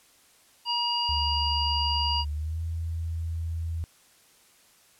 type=harmonic tone; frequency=953 Hz; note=A#5; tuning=38 cents sharp; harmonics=1 / 3 / 5; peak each=-29 / -29 / -29 dBFS; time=0.65-2.25 s; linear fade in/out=50 ms
type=tone with pitch glide; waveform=sine; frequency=73.42 to 82.41 Hz; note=D2 to E2; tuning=0 to 0 cents; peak=-28 dBFS; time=1.09-3.84 s; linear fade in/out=0 ms; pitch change=+200 cents; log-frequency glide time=2.28-2.61 s
effects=white hiss -59 dBFS RMS until 4.99 s + low-pass 12000 Hz 12 dB/octave